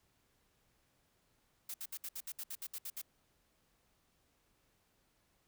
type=noise bursts; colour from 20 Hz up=blue; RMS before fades=-43 dBFS; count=12; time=1.69-3.017 s; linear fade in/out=5 ms; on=51 ms; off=65 ms; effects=pink hiss -75 dBFS RMS until 5.47 s